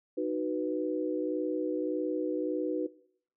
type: chord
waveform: sine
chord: B major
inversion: first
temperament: just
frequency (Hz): 308.7 / 370.4 / 493.9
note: D#4 / F#4 / B4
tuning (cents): -14 / +2 / 0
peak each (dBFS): -33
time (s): 0.17-2.87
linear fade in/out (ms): 10
effects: noise-tail reverb RT60 0.6 s tail -19 dB re dry